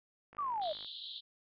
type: click train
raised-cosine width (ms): 0.5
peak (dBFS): -40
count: 28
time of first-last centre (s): 0.33-0.846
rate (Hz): 52.3
type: linear sweep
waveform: sine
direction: down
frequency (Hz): 1211 to 581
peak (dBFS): -33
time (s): 0.38-0.73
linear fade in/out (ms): 10
type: band-pass noise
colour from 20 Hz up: pink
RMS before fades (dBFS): -46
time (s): 0.61-1.21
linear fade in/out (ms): 20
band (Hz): 3200 to 4200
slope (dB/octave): 96
effects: none